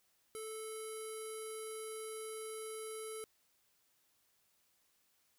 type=tone with low-pass filter; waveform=square; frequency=437.9 Hz; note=A4; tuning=8 cents flat; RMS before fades=-45 dBFS; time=0.35-3.24 s; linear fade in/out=0 ms; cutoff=11000 Hz; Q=9.6; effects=white hiss -75 dBFS RMS until 5.38 s